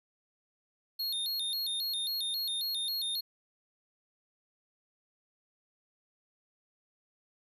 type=tone with vibrato; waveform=square; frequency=3961 Hz; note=B7; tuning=4 cents sharp; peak=-32 dBFS; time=0.99-3.21 s; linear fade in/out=10 ms; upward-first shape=square; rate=3.7 Hz; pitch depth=140 cents each way; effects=none